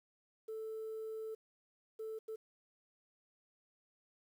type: tone bursts at uneven times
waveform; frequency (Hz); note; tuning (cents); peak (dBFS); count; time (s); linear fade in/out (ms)
sine; 440; A4; 0; -39; 3; 0.48-1.35 / 1.99-2.19 / 2.28-2.36; 10
effects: tanh soft clip ceiling -38 dBFS + 11-bit